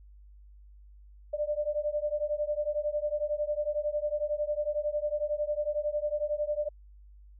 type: beating tone pair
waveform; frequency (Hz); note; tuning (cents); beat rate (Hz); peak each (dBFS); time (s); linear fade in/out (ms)
sine; 590 / 601; D5 / D5; +8 / +40; 11; -31; 1.33-6.69; 10
effects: added 50 Hz sine -50 dBFS peak until 7.39 s